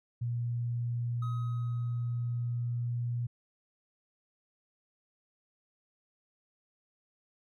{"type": "tone with pitch glide", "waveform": "sine", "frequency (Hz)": [119.3, 120.06], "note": ["A#2", "B2"], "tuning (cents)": [41, -48], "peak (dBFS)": -30, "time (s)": [0.21, 3.27], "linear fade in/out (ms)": 10, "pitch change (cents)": 11, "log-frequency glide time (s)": [0.6, 2.97]}
{"type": "tone with exponential decay", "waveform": "triangle", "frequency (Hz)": 1263, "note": "D#6", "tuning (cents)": 26, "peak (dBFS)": -39, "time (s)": [1.22, 2.88], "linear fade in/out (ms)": 5, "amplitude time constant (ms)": 360}
{"effects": []}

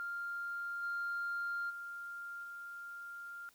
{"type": "tone with level steps", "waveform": "sine", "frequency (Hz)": 1396.9, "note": "F6", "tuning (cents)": 0, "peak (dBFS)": [-37, -34, -42, -44], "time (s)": [0, 3.49], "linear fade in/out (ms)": 0, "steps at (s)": [0.82, 1.69, 2.43], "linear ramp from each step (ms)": 20, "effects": ["tanh soft clip ceiling -32 dBFS", "white hiss -67 dBFS RMS until 3.54 s"]}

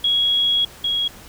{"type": "tone pair in turn", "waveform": "sine", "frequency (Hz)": [3322, 3310], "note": ["G#7", "G#7"], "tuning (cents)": [0, -6], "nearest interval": "unison", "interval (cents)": 6, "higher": "first", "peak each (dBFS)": [-15, -18], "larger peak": "first", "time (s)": [[0.04, 0.65], [0.84, 1.08]], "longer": "first", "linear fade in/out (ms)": 5, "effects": ["pink hiss -42 dBFS RMS until 1.28 s"]}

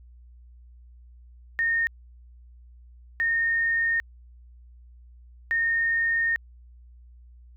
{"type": "tone bursts at uneven times", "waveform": "sine", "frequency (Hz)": 1837, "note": "A#6", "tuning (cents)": -26, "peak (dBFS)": -21, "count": 3, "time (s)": [[1.59, 1.87], [3.2, 4], [5.51, 6.36]], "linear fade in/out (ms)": 0, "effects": ["added 60 Hz sine -47 dBFS peak until 7.56 s"]}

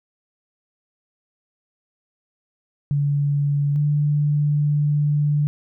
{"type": "tone pair in turn", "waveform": "sine", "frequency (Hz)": [143.5, 147.28], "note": ["D3", "D3"], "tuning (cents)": [-40, 5], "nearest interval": "unison", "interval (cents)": 45, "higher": "second", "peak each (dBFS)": [-17, -16], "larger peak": "second", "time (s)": [[2.91, 3.76], [3.76, 5.47]], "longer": "second", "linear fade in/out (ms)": 0, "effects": []}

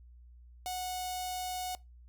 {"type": "tone with notch filter", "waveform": "sawtooth", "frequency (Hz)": 734, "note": "F#5", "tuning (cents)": -14, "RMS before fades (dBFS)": -37, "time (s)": [0.66, 1.75], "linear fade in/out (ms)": 0, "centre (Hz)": 1600, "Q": 0.69, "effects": ["noise-tail reverb RT60 0.2 s tail -21 dB re dry", "added 60 Hz sine -52 dBFS peak until 2.08 s"]}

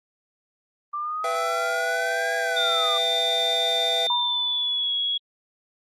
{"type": "exponential two-way sweep", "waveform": "sine", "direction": "up then down", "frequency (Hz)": [1174.7, 1644, 1174.7], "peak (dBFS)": -26, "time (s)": [0.93, 2.98], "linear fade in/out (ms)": 10, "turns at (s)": 2.36}
{"type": "chord", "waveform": "square", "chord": "E minor", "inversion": "second", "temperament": "equal with one note detuned", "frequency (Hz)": [493.9, 669.2, 784], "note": ["B4", "E5", "G5"], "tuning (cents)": [0, 26, 0], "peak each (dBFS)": [-32, -28, -32], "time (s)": [1.24, 4.07], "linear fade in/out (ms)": 2}
{"type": "tone with pitch glide", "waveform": "sine", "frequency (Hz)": [3597, 3337], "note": ["A7", "G#7"], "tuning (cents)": [37, 8], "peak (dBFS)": -22, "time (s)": [2.56, 5.18], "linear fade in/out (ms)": 10, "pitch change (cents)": -129, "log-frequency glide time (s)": [4.13, 4.93]}
{"type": "tone with exponential decay", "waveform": "sine", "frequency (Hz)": 972, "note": "B5", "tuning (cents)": -28, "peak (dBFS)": -21, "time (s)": [4.1, 4.98], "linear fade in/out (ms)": 2, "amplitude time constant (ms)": 190}
{"effects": ["low-pass 11000 Hz 12 dB/octave", "Opus 32 kbps"]}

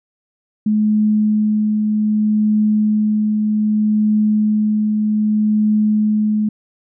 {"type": "tone with tremolo", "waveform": "sine", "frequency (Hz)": 212.9, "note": "G#3", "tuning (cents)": 43, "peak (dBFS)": -11, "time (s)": [0.66, 6.49], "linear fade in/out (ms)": 5, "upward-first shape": "triangle", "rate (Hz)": 0.64, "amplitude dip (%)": 30, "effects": []}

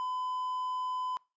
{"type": "tone", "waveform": "triangle", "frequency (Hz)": 1010, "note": "B5", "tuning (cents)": 39, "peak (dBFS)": -30, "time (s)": [0, 1.17], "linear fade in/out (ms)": 0, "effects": ["noise-tail reverb RT60 0.3 s tail -24 dB re dry", "resampled to 16000 Hz"]}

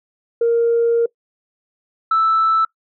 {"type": "tone pair in turn", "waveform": "sine", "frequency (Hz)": [466.2, 1318.6], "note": ["A#4", "E6"], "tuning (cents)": [0, 0], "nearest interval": "octave + tritone", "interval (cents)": 1800, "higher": "second", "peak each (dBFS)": -11, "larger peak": "neither", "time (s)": [[0.41, 1.06], [2.11, 2.65]], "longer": "first", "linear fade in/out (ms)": 5, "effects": ["noise-tail reverb RT60 0.1 s tail -22 dB re dry", "tanh soft clip ceiling -9 dBFS"]}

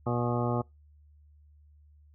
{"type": "harmonic tone with a mistuned harmonic", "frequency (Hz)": 120.5, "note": "B2", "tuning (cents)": -42, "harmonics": [1, 2, 3, 4, 5, 6, 7, 9, 10], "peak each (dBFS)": [-30, -33, -35, -36, -37, -38, -38, -40, -40], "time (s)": [0.06, 0.62], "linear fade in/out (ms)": 10, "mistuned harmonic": 10, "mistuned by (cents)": 43, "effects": ["noise-tail reverb RT60 0.2 s tail -24 dB re dry", "added 74 Hz sine -55 dBFS peak until 2.14 s"]}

